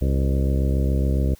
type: harmonic tone with a mistuned harmonic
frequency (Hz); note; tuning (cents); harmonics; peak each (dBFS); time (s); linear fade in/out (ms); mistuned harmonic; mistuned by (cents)
67.2; C2; +47; 1 / 2 / 3 / 4 / 5 / 6 / 7 / 8 / 9; -19 / -25 / -29 / -31 / -33 / -35 / -36 / -37 / -38; 0.01-1.35; 10; 8; -47
effects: white hiss -53 dBFS RMS until 1.39 s